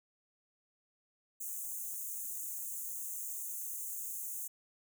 white high-pass noise, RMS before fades -41 dBFS, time 1.4-4.48 s, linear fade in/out 10 ms, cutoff 6300 Hz, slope 96 dB/octave, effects none

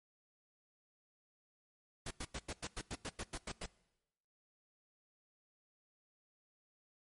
pink noise bursts, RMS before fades -42 dBFS, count 12, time 2.06-3.659 s, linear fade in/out 5 ms, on 48 ms, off 93 ms, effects noise-tail reverb RT60 1.0 s tail -22 dB re dry + MP3 48 kbps

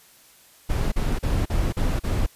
brown noise bursts, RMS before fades -22 dBFS, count 6, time 0.69-2.265 s, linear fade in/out 10 ms, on 230 ms, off 39 ms, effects white hiss -53 dBFS RMS until 2.35 s + resampled to 32000 Hz

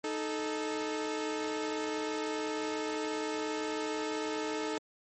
sawtooth tone pair together, 310 / 436 Hz, D#4 / A4, -6 / -16 cents, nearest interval tritone, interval 590 cents, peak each -32 / -31 dBFS, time 0.04-4.78 s, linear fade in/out 2 ms, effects MP3 32 kbps

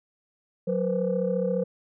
sine tone cluster, 183.7 / 480.5 / 515 Hz, F#3 / B4 / C5, -12 / -48 / -28 cents, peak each -27 dBFS, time 0.67-1.64 s, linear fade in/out 10 ms, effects tanh soft clip ceiling -15 dBFS

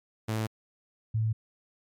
sawtooth / sine tone pair in turn, 110 / 110.46 Hz, A2 / A2, 0 / +7 cents, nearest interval unison, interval 7 cents, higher second, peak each -24 dBFS, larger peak neither, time 0.28-0.47 / 1.14-1.33 s, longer neither, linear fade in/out 10 ms, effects MP3 96 kbps

